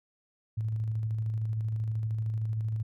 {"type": "tone with tremolo", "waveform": "sine", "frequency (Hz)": 110, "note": "A2", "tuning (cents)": 0, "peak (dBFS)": -27, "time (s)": [0.57, 2.83], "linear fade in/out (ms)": 10, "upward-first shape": "square", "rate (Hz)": 13, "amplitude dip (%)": 25, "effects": []}